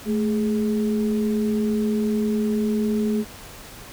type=tone pair together; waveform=sine; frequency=217.8 / 416.5 Hz; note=A3 / G#4; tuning=-17 / +5 cents; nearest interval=major seventh; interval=1122 cents; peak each=-20 / -26 dBFS; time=0.05-3.25 s; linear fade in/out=50 ms; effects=pink hiss -41 dBFS RMS until 3.92 s